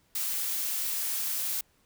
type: noise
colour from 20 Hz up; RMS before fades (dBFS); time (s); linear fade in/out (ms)
blue; -31; 0.15-1.61; 5
effects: pink hiss -67 dBFS RMS until 1.85 s